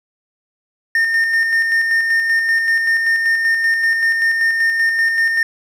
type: tone with tremolo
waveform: triangle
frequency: 1821 Hz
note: A#6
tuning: 41 cents flat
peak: -10 dBFS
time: 0.95-5.43 s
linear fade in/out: 2 ms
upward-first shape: square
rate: 5.2 Hz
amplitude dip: 35%
effects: none